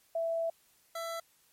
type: tone pair in turn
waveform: sine / 25% pulse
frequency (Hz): 662 / 665.8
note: E5 / E5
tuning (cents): +7 / +17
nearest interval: unison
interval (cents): 10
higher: second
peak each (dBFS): -29 / -32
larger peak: first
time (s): 0.15-0.5 / 0.95-1.2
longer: first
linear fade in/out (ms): 5
effects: white hiss -67 dBFS RMS until 1.52 s + MP3 64 kbps